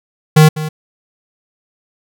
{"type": "tone with echo", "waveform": "square", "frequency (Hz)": 154.8, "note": "D#3", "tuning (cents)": -9, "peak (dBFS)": -4, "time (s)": [0.36, 0.49], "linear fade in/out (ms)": 10, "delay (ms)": 200, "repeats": 1, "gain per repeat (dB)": -15, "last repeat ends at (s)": 0.69, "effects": []}